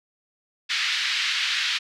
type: band-pass noise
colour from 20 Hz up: white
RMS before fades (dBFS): -25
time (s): 0.69-1.79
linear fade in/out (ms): 20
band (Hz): 1600 to 4200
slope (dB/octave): 24
effects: none